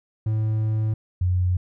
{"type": "tone pair in turn", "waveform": ["triangle", "sine"], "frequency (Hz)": [109, 90.47], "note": ["A2", "F#2"], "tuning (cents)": [-16, -38], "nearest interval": "minor third", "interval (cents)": 322, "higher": "first", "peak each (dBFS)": -18, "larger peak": "neither", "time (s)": [[0.26, 0.94], [1.21, 1.57]], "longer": "first", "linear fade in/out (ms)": 5, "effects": []}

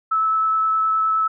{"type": "tone with vibrato", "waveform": "sine", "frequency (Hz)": 1305, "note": "E6", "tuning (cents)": -18, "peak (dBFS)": -16, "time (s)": [0.11, 1.28], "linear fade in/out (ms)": 10, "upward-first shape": "sine", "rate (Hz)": 9.6, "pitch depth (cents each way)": 8, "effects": []}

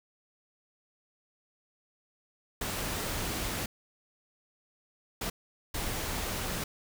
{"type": "noise bursts at uneven times", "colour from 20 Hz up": "pink", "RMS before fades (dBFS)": -34, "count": 3, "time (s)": [[2.61, 3.66], [5.21, 5.3], [5.74, 6.64]], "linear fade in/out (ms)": 5, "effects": []}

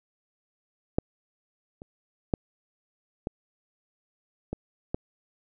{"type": "clicks", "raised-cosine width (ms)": 2, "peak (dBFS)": [-9, -29, -10, -16, -18, -14], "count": 6, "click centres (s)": [0.985, 1.819, 2.338, 3.271, 4.53, 4.945], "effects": []}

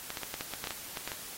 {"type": "clicks", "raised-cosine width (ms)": 0.2, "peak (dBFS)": -18, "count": 12, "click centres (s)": [0.104, 0.172, 0.233, 0.341, 0.409, 0.537, 0.641, 0.672, 0.707, 0.972, 1.076, 1.118], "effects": ["white hiss -44 dBFS RMS until 1.37 s", "AAC 48 kbps"]}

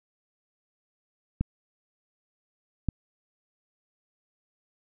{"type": "clicks", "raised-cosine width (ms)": 5, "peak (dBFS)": -13, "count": 2, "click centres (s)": [1.41, 2.887], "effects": []}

